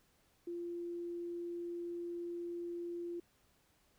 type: tone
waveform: sine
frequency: 345.4 Hz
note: F4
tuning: 19 cents flat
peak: -39 dBFS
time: 0.47-3.2 s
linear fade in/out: 5 ms
effects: pink hiss -72 dBFS RMS until 3.98 s